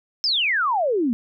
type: exponential sweep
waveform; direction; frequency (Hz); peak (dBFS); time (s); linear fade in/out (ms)
sine; down; 5400 to 221.1; -18; 0.24-1.13; 0
effects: none